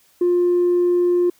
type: tone with tanh clipping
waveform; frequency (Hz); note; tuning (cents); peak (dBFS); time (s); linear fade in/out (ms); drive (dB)
triangle; 353.1; F4; +19; -14; 0.21-1.3; 5; 5
effects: white hiss -57 dBFS RMS until 1.39 s